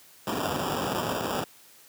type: noise with sample-and-hold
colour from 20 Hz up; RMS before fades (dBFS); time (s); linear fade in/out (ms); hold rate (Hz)
blue; -29; 0.27-1.44; 2; 2100
effects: white hiss -54 dBFS RMS until 1.88 s + high-pass 100 Hz 12 dB/octave